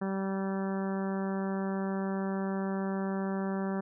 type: harmonic tone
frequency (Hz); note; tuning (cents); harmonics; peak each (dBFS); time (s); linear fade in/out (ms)
193.4; G3; -23; 1 / 2 / 3 / 4 / 5 / 6 / 7 / 8 / 9; -31 / -37 / -41 / -43 / -45 / -47 / -48 / -49 / -50; 0.01-3.81; 10
effects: none